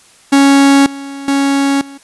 45% pulse tone with level steps, 277.2 Hz, C#4, in tune, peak -5 / -24 / -10 / -30 dBFS, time 0.32-1.98 s, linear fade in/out 10 ms, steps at 0.86 / 1.28 / 1.81 s, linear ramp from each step 2 ms, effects white hiss -45 dBFS RMS until 2.03 s + resampled to 24000 Hz

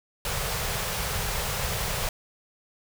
pink band-stop noise, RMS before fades -29 dBFS, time 0.25-2.09 s, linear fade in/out 2 ms, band 190 to 410 Hz, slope 48 dB/octave, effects none

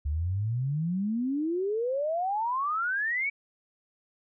sine exponential sweep, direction up, 70 to 2304 Hz, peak -26 dBFS, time 0.05-3.3 s, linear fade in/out 10 ms, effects none

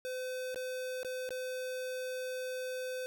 square tone with dropouts, 510 Hz, C5, 44 cents flat, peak -37 dBFS, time 0.05-3.06 s, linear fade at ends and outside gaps 0 ms, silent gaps 0.545-0.559 / 1.031-1.048 / 1.291-1.306 s, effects none

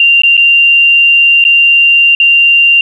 sine tone with dropouts, 2778 Hz, F7, 10 cents flat, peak -3 dBFS, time 0-2.81 s, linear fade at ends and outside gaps 2 ms, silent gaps 0.219-0.234 / 0.369-0.376 / 1.441-1.45 / 2.15-2.2 s, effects 7-bit

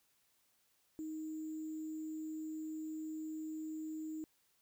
sine tone with sample-and-hold, 313.1 Hz, D#4, 11 cents sharp, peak -40 dBFS, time 0.99-4.24 s, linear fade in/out 0 ms, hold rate 7350 Hz, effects white hiss -75 dBFS RMS until 4.61 s

